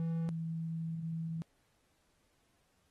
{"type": "tone pair in turn", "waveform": ["triangle", "sine"], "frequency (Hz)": [164.81, 163.48], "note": ["E3", "E3"], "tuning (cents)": [0, -14], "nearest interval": "unison", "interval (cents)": 14, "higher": "first", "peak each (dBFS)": [-30, -35], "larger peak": "first", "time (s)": [[0, 0.29], [0.29, 1.42]], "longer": "second", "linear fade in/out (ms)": 0, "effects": ["pink hiss -75 dBFS RMS until 2.9 s", "AAC 32 kbps"]}